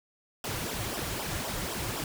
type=noise with flanger; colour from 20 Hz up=pink; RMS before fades=-34 dBFS; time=0.44-2.04 s; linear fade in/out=2 ms; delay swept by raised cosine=0.45 to 4.75 ms; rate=3.9 Hz; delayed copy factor=-0.85; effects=none